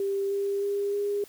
sine tone with pitch steps, 394.9 / 399 / 403.2 / 407.4 Hz, G4 / G4 / G4 / G#4, +13 / +31 / +49 / -33 cents, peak -25 dBFS, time 0-1.24 s, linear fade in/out 2 ms, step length 310 ms, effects white hiss -53 dBFS RMS until 1.28 s

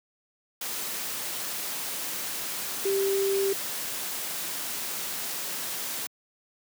sine tone in noise, 392 Hz, G4, in tune, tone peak -23 dBFS, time 2.85-3.53 s, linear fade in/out 5 ms, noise white, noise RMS -33 dBFS, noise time 0.61-6.07 s, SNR +7 dB, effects high-pass 150 Hz 12 dB/octave

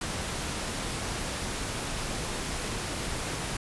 pink noise, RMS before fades -33 dBFS, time 0.01-3.57 s, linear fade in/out 5 ms, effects resampled to 24000 Hz

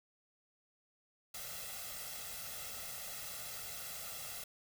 white noise with comb filter, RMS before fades -45 dBFS, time 1.34-4.44 s, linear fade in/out 5 ms, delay 1.5 ms, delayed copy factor +0.8, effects none

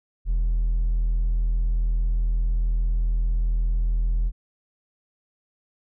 sine tone with hard clipping, 41.2 Hz, E1, in tune, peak -20 dBFS, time 0.25-4.32 s, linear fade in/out 50 ms, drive 2 dB, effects none

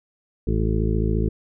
harmonic tone, 54.4 Hz, A1, 19 cents flat, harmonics 1 / 2 / 3 / 4 / 6 / 7 / 8, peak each -22 / -25 / -27 / -28 / -30 / -30 / -31 dBFS, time 0.47-1.29 s, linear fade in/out 5 ms, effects none

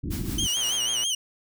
pink low-pass noise, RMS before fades -30 dBFS, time 0.03-0.47 s, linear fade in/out 10 ms, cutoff 350 Hz, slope 48 dB/octave
white noise with tremolo, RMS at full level -37 dBFS, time 0.1-0.79 s, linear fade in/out 20 ms, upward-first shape triangle, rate 5.6 Hz, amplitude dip 65%
25% pulse tone with vibrato, 3038 Hz, F#7, 45 cents sharp, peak -20 dBFS, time 0.38-1.15 s, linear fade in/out 5 ms, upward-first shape sine, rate 6.1 Hz, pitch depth 110 cents each way
click train, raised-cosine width 0.3 ms, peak -23 dBFS, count 55, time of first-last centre 0.57-1.036 s, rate 116 Hz
effects none

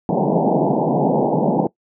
pink band-pass noise, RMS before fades -17 dBFS, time 0.09-1.67 s, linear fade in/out 2 ms, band 140 to 910 Hz, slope 96 dB/octave, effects noise-tail reverb RT60 0.1 s tail -20 dB re dry

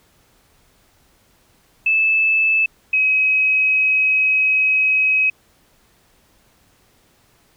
sine tone pair in turn, 2621 / 2543 Hz, E7 / D#7, -11 / +37 cents, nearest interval minor second, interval 52 cents, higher first, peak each -13 dBFS, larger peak neither, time 1.86-2.66 / 2.93-5.3 s, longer second, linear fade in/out 5 ms, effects pink hiss -57 dBFS RMS until 7.56 s

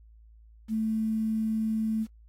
sine tone with quantisation, 220 Hz, A3, in tune, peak -25 dBFS, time 0.68-2.07 s, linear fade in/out 50 ms, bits 9, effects added 55 Hz sine -51 dBFS peak until 2.28 s + AAC 48 kbps

